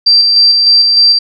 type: tone with tremolo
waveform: sine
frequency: 4699 Hz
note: D8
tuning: in tune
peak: -3 dBFS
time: 0.06-1.19 s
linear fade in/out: 10 ms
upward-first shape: square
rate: 3.3 Hz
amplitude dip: 30%
effects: none